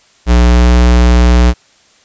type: tone with pitch glide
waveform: square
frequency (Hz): 60 to 60.49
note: B1 to B1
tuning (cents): -49 to -35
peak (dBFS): -5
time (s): 0.26-1.54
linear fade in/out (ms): 50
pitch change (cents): +14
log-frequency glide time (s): 0.46-0.68
effects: white hiss -48 dBFS RMS until 2.04 s + resampled to 16000 Hz